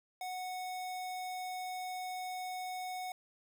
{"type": "tone", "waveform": "square", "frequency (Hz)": 737, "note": "F#5", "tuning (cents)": -7, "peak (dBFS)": -39, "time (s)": [0.21, 3.12], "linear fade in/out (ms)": 2, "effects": []}